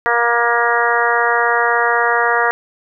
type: harmonic tone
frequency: 236.3 Hz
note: A#3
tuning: 24 cents sharp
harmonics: 2 / 3 / 4 / 5 / 6 / 7 / 8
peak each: -20 / -20 / -20 / -20 / -20 / -20 / -20 dBFS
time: 0.06-2.51 s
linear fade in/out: 0 ms
effects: none